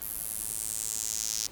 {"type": "tone with high-pass filter sweep", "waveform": "square", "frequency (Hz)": 55, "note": "A1", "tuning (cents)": 0, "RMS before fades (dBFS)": -34, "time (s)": [0.01, 1.47], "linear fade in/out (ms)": 5, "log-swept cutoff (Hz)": [12000, 5700], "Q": 3.1, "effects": ["pink hiss -50 dBFS RMS until 1.51 s"]}